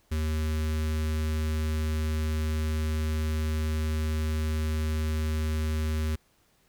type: tone with notch filter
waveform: square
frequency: 77.78 Hz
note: D#2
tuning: in tune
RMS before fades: -28 dBFS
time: 0.11-6.16 s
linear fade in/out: 10 ms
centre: 740 Hz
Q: 1.1
effects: pink hiss -66 dBFS RMS until 6.68 s